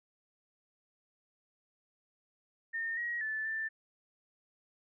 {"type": "tone with pitch steps", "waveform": "sine", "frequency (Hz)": [1823, 1898, 1750, 1773], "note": ["A#6", "A#6", "A6", "A6"], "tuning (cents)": [-39, 31, -10, 13], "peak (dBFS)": -33, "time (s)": [2.73, 3.69], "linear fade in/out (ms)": 20, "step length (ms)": 240, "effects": []}